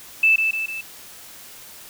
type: tone with echo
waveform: sine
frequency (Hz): 2637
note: E7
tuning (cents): 0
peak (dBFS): -12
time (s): 0.23-0.36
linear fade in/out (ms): 5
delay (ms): 150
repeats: 3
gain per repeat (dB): -5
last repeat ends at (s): 0.81
effects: white hiss -42 dBFS RMS until 1.89 s